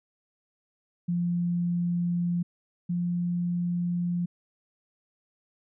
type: tone pair in turn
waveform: sine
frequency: 174 / 174.86 Hz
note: F3 / F3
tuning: -6 / +2 cents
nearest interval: unison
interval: 8 cents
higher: second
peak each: -24 / -25 dBFS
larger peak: first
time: 1.08-2.43 / 2.89-4.26 s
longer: second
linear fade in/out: 10 ms
effects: none